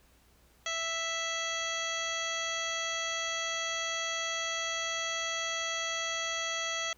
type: harmonic tone with a mistuned harmonic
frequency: 659.3 Hz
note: E5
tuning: in tune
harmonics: 1 / 2 / 3 / 4 / 5 / 6 / 7 / 9 / 10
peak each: -41 / -39 / -37 / -42 / -37 / -50 / -46 / -41 / -43 dBFS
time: 0.66-6.93 s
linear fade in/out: 2 ms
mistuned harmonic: 7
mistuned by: -52 cents
effects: added 60 Hz sine -65 dBFS peak until 6.97 s + pink hiss -65 dBFS RMS until 6.97 s